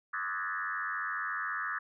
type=tone with frequency modulation; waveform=sine; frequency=1475 Hz; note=F#6; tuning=6 cents flat; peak=-32 dBFS; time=0.13-1.79 s; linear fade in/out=10 ms; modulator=94.4 Hz; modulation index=3.5; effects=none